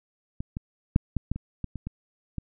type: clicks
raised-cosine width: 5 ms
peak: -19 / -19 / -6 / -13 / -14 / -21 / -18 / -22 / -20 / -19 dBFS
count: 10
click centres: 0.405 / 0.569 / 0.961 / 1.167 / 1.316 / 1.36 / 1.643 / 1.757 / 1.87 / 2.383 s
effects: none